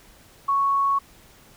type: tone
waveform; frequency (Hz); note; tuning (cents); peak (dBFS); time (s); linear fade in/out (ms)
sine; 1108.7; C#6; 0; -18; 0.48-0.99; 10
effects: pink hiss -52 dBFS RMS until 1.56 s